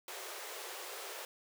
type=high-pass noise; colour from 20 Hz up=pink; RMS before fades=-45 dBFS; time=0.08-1.25 s; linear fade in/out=2 ms; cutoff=360 Hz; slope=96 dB/octave; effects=none